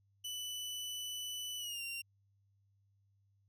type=tone with pitch glide; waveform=sawtooth; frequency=2982 to 2766 Hz; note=F#7 to F7; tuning=+13 to -17 cents; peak=-37 dBFS; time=0.24-2.02 s; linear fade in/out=10 ms; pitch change=-130 cents; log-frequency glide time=1.58-1.82 s; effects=added 99 Hz sine -70 dBFS peak until 3.48 s